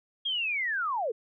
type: linear sweep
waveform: sine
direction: down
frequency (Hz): 3294 to 406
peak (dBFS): -27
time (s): 0.25-1.12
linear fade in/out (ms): 10
effects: none